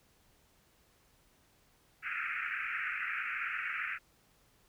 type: band-pass noise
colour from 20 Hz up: pink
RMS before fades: -37 dBFS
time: 2.02-3.99 s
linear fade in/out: 50 ms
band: 1300 to 2600 Hz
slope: 96 dB/octave
effects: pink hiss -68 dBFS RMS until 4.68 s